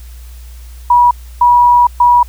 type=tone bursts at uneven times; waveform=sine; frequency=969 Hz; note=B5; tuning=33 cents flat; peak=-4 dBFS; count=3; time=0.9-1.11 / 1.41-1.87 / 2-2.23 s; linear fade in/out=5 ms; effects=added 60 Hz sine -29 dBFS peak until 2.28 s + white hiss -44 dBFS RMS until 2.28 s